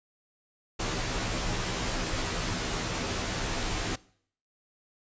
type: noise with comb filter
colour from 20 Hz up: pink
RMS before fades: -31 dBFS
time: 0.79-3.96 s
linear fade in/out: 10 ms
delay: 14 ms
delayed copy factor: -0.85
effects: noise-tail reverb RT60 0.6 s tail -22 dB re dry + resampled to 16000 Hz